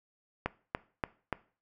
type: click train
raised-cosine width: 0.5 ms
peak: -15 dBFS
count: 4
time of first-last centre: 0.46-1.327 s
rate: 3.46 Hz
effects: noise-tail reverb RT60 0.4 s tail -19 dB re dry